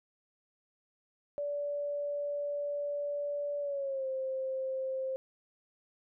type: tone with pitch glide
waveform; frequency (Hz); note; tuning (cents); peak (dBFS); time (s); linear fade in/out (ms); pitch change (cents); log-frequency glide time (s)
sine; 578 to 527; D5 to C5; -28 to +12; -32; 1.38-5.16; 0; -160; 3.6-4.07
effects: none